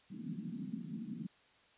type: band-pass noise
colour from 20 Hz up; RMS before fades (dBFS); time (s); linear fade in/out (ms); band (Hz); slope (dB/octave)
white; -43; 0.1-1.27; 10; 160 to 260; 48
effects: white hiss -66 dBFS RMS until 1.77 s + resampled to 8000 Hz